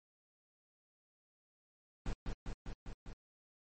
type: noise with echo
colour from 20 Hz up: brown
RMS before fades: -36 dBFS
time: 2.06-2.13 s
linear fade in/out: 0 ms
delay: 200 ms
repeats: 5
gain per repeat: -2 dB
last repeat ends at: 3.13 s
effects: MP3 32 kbps